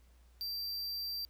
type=tone; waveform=square; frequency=4699 Hz; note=D8; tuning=in tune; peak=-37 dBFS; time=0.41-1.25 s; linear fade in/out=0 ms; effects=added 60 Hz sine -59 dBFS peak until 1.29 s + pink hiss -71 dBFS RMS until 1.29 s